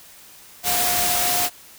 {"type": "tone in noise", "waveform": "sine", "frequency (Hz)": 713, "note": "F5", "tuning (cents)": 36, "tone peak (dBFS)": -26, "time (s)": [0.63, 1.5], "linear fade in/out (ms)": 50, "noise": "white", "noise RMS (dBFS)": -21, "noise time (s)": [0.63, 1.5], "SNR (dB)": -8, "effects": ["white hiss -46 dBFS RMS until 1.78 s"]}